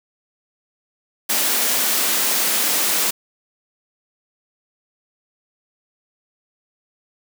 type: high-pass noise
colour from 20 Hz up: white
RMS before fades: -19 dBFS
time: 1.29-3.11 s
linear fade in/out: 10 ms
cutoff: 180 Hz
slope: 96 dB/octave
effects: none